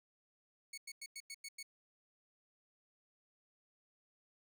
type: tone bursts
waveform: 15% pulse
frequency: 2217 Hz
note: C#7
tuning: in tune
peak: -39 dBFS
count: 7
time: 0.73-1.629 s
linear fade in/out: 5 ms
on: 47 ms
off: 95 ms
effects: none